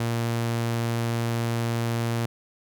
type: tone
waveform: sawtooth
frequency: 116.54 Hz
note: A#2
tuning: in tune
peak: -20 dBFS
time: 0-2.26 s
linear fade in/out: 5 ms
effects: none